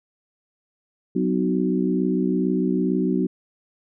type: harmonic tone with a mistuned harmonic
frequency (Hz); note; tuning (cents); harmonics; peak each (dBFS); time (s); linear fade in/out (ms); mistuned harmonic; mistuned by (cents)
62.2; B1; +13; 3 / 4 / 5 / 6; -23 / -24 / -25 / -26; 1.15-3.27; 10; 4; +31
effects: none